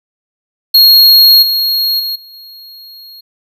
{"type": "tone with level steps", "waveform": "square", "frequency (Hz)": 4283, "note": "C8", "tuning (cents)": 40, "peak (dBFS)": [-3, -11, -16, -34, -32], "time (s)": [0.74, 3.21], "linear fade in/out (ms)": 10, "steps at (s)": [1.42, 1.99, 2.15, 2.33], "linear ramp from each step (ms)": 10, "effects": []}